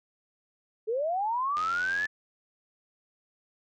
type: linear sweep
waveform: sine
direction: up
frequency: 418 to 1760 Hz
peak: -26 dBFS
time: 0.87-2.07 s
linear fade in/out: 20 ms
type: click train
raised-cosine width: 0.2 ms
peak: -23 dBFS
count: 44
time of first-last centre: 1.57-2.055 s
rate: 88.7 Hz
effects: none